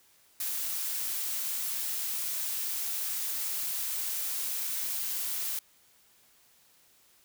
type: noise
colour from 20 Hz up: blue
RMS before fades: -33 dBFS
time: 0.4-5.59 s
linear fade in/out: 2 ms
effects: white hiss -63 dBFS RMS until 7.24 s